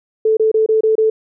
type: tone bursts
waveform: sine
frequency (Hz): 438.7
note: A4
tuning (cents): -5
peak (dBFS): -10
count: 6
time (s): 0.25-1.1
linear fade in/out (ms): 5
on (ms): 120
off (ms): 26
effects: none